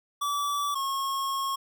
square tone pair in turn, 1153 / 1088.3 Hz, D6 / C#6, -32 / -32 cents, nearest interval minor second, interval 100 cents, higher first, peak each -27 / -28 dBFS, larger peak first, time 0.21-0.75 / 0.75-1.56 s, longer second, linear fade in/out 10 ms, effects none

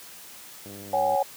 click train, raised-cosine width 2 ms, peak -30 dBFS, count 50, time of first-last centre 0.66-1.15 s, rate 100 Hz
sine chord, C# suspended fourth, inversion none, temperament equal with one note detuned, 554.4 / 757.7 / 830.6 Hz, C#5 / F#5 / G#5, 0 / +41 / 0 cents, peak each -25 dBFS, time 0.93-1.23 s, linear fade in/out 5 ms
effects white hiss -45 dBFS RMS until 1.36 s + high-pass 100 Hz 12 dB/octave

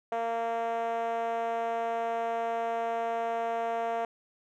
5% pulse tone with band-pass filter, 230.2 Hz, A#3, 22 cents flat, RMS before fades -31 dBFS, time 0.12-4.05 s, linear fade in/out 2 ms, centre 610 Hz, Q 4.7, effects none

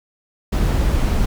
brown noise, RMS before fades -17 dBFS, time 0.52-1.26 s, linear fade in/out 10 ms, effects none

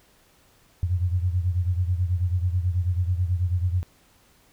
sine beating tone pair, 87.8 / 97 Hz, F2 / G2, +10 / -18 cents, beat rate 9.2 Hz, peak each -22 / -27 dBFS, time 0.83-3.83 s, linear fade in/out 0 ms, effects pink hiss -59 dBFS RMS until 4.52 s

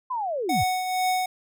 sine linear sweep, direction down, 1046.5 to 63.2 Hz, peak -25 dBFS, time 0.1-0.64 s, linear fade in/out 10 ms
square tone with tremolo, 740 Hz, F#5, in tune, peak -21 dBFS, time 0.49-1.26 s, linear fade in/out 5 ms, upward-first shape triangle, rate 2.1 Hz, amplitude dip 55%
effects none

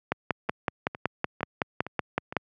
two click trains, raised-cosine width 0.5 ms, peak -9 / -20 dBFS, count 13 / 5, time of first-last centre 0.12-2.367 / 0.49-2.325 s, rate 5.34 / 2.18 Hz, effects high-pass 100 Hz 12 dB/octave

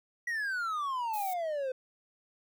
triangle exponential sweep, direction down, 1942 to 506 Hz, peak -29 dBFS, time 0.27-1.72 s, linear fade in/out 5 ms
violet noise, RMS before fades -42 dBFS, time 1.13-1.34 s, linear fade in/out 10 ms
effects none

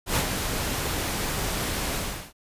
pink noise with ADSR envelope, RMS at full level -22 dBFS, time 0.06-2.33 s, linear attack 99 ms, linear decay 77 ms, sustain -6 dB, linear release 370 ms, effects resampled to 32000 Hz

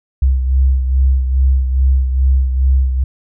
sine beating tone pair, 65.41 / 67.81 Hz, C2 / C#2, 0 / -38 cents, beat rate 2.4 Hz, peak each -10 / -19 dBFS, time 0.22-3.04 s, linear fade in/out 5 ms, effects none

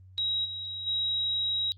sine tone with level steps, 3833 Hz, A#7, 47 cents sharp, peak -26 / -34 / -26 dBFS, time 0.18-1.72 s, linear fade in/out 0 ms, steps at 0.44 / 0.86 s, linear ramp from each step 20 ms, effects added 93 Hz sine -49 dBFS peak until 1.77 s + Opus 32 kbps

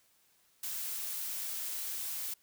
blue noise, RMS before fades -38 dBFS, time 0.63-2.34 s, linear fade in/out 5 ms, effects white hiss -69 dBFS RMS until 2.42 s

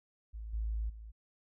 sine tone with level steps, 54.5 Hz, A1, 16 cents flat, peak -40 / -32 / -45 dBFS, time 0.33-1.12 s, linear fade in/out 20 ms, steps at 0.53 / 0.89 s, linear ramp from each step 10 ms, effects none

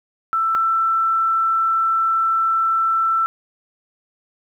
sine tone pair in turn, 1329 / 1333.7 Hz, E6 / E6, +14 / +20 cents, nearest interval unison, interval 6 cents, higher second, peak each -16 / -15 dBFS, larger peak second, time 0.33-0.55 / 0.55-3.26 s, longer second, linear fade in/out 0 ms, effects 9-bit

